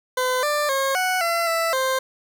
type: tone with pitch steps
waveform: 20% pulse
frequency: 508 / 592 / 541 / 740 / 677 / 662 / 524 Hz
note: B4 / D5 / C#5 / F#5 / E5 / E5 / C5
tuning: +49 / +14 / -42 / 0 / +46 / +7 / +2 cents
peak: -15 dBFS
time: 0.17-1.99 s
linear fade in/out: 5 ms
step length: 260 ms
effects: 8-bit